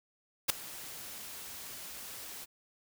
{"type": "noise with ADSR envelope", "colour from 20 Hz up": "white", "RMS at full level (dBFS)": -24, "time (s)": [0.48, 2.46], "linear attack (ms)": 19, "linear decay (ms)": 6, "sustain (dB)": -21, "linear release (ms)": 28, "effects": []}